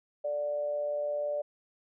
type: tone with amplitude modulation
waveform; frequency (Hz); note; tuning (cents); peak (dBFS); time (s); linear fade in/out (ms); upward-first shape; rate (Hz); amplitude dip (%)
sine; 587.3; D5; 0; -27; 0.24-1.42; 10; sine; 146; 45
effects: none